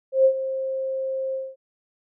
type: tone with ADSR envelope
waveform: sine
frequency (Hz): 530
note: C5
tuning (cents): +22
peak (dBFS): -11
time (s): 0.12-1.56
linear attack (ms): 130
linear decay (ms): 78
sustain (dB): -13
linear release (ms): 220
effects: none